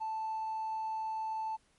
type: tone with hard clipping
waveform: sine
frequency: 880 Hz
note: A5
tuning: in tune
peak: -34 dBFS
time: 0-1.57 s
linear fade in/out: 20 ms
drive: 1 dB
effects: pink hiss -70 dBFS RMS until 1.78 s + MP3 48 kbps